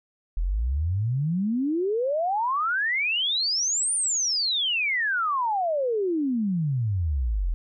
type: exponential two-way sweep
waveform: sine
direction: up then down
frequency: 39.36 to 9400 to 39.36 Hz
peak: -22 dBFS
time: 0.37-7.54 s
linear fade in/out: 0 ms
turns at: 3.94 s
effects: none